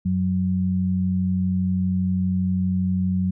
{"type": "tone pair together", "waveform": "sine", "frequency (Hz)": [92.5, 185], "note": ["F#2", "F#3"], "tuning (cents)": [0, 0], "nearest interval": "octave", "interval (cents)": 1200, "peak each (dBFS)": [-25, -20], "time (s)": [0.05, 3.31], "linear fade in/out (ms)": 10, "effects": []}